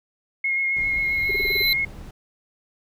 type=tone with vibrato; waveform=sine; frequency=2155 Hz; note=C#7; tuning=49 cents flat; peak=-20 dBFS; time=0.44-1.85 s; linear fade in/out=5 ms; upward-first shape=triangle; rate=7.5 Hz; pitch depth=20 cents each way
type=noise; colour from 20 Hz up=brown; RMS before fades=-37 dBFS; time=0.76-2.11 s; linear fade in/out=5 ms
type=tone with exponential growth; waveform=square; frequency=4044 Hz; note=B7; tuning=40 cents sharp; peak=-18 dBFS; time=0.81-1.73 s; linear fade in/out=1 ms; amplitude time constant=200 ms
type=tone bursts; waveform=sine; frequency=397.8 Hz; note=G4; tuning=25 cents sharp; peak=-26 dBFS; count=7; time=1.29-1.623 s; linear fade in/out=5 ms; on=21 ms; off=31 ms
effects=none